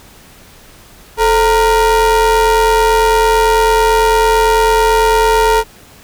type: ring-modulated tone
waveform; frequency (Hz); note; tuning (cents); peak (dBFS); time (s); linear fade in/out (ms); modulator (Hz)
square; 241.5; B3; -39; -6; 1.17-5.64; 50; 680
effects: pink hiss -41 dBFS RMS until 6.03 s